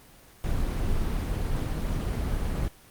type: noise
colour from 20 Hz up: brown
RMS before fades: -27 dBFS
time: 0.44-2.68 s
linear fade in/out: 0 ms
effects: pink hiss -53 dBFS RMS until 2.9 s + Opus 24 kbps